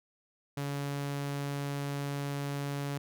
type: tone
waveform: sawtooth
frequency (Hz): 141.7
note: C#3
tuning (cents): +38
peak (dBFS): -29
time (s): 0.57-2.98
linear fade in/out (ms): 5
effects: none